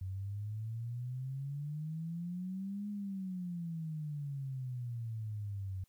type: exponential two-way sweep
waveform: sine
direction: up then down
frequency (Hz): 92.5 to 207.7 to 92.5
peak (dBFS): -37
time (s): 0.01-5.84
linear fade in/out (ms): 5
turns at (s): 2.89
effects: white hiss -75 dBFS RMS until 5.88 s